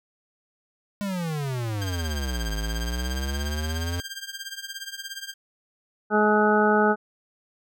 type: exponential two-way sweep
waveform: square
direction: down then up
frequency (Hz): 207.7 to 51.91 to 88.5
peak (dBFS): -27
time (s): 1.01-4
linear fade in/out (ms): 0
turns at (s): 2.53
type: tone with tremolo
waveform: 15% pulse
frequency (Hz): 1593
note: G6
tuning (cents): +27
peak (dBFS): -24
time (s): 1.81-5.34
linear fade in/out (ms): 10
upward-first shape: triangle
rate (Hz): 17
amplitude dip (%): 90
type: harmonic tone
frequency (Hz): 211.5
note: G#3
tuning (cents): +32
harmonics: 1 / 2 / 3 / 4 / 6 / 7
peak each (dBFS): -23 / -22 / -27 / -24 / -26 / -25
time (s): 6.1-6.96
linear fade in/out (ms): 50
effects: none